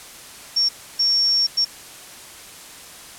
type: tone bursts at uneven times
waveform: sine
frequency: 5500 Hz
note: F8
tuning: 27 cents flat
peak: -15 dBFS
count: 3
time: 0.56-0.69 / 0.99-1.47 / 1.57-1.65 s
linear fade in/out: 10 ms
effects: white hiss -40 dBFS RMS until 3.18 s + low-pass 11000 Hz 12 dB/octave